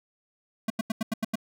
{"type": "tone bursts", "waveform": "square", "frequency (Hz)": 221, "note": "A3", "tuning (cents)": 8, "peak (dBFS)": -25, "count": 7, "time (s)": [0.68, 1.356], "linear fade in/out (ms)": 5, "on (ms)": 22, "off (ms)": 87, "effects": []}